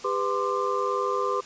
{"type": "tone cluster", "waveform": "sine", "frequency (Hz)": [401.1, 499, 1041, 1190], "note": ["G4", "B4", "C6", "D6"], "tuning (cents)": [40, 18, -9, 22], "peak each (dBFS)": -29, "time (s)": [0.04, 1.41], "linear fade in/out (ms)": 10, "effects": ["white hiss -45 dBFS RMS until 1.45 s", "resampled to 16000 Hz"]}